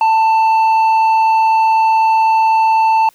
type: tone with tanh clipping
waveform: sine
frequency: 888 Hz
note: A5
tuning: 16 cents sharp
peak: -10 dBFS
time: 0.01-3.09 s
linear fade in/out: 2 ms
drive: 6 dB
effects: white hiss -51 dBFS RMS until 3.14 s